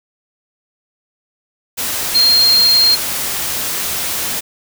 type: tone in noise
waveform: sine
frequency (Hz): 4209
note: C8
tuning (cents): +9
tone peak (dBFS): -8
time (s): 2.14-2.96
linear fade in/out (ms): 20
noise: white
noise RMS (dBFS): -20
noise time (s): 1.77-4.41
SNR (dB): +9
effects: none